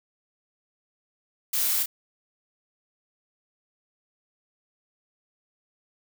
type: noise with echo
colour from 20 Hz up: blue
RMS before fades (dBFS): -26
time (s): 1.53-1.83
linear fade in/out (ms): 5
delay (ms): 30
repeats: 1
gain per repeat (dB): -4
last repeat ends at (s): 1.86
effects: none